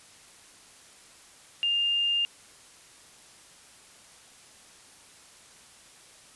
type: tone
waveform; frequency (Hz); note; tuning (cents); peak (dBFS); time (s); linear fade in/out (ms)
sine; 2808; F7; +9; -23; 1.63-2.25; 0
effects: white hiss -53 dBFS RMS until 6.35 s + resampled to 24000 Hz